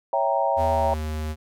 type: chord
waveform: sine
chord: C# diminished seventh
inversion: none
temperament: equal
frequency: 554.4 / 659.3 / 784 / 932.3 Hz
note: C#5 / E5 / G5 / Bb5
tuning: 0 / 0 / 0 / 0 cents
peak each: -25 dBFS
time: 0.13-0.94 s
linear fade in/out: 2 ms
type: tone with pitch glide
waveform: square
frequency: 81.4 to 77.32 Hz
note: E2 to D#2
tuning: -21 to -10 cents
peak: -27 dBFS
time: 0.56-1.36 s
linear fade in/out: 50 ms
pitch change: -89 cents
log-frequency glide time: 0.71-0.86 s
effects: none